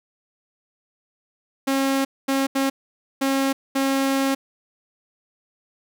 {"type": "tone bursts at uneven times", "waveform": "sawtooth", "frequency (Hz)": 271, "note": "C#4", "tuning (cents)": -39, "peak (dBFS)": -15, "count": 5, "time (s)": [[1.67, 2.05], [2.28, 2.47], [2.55, 2.7], [3.21, 3.53], [3.75, 4.35]], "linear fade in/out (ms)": 10, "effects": []}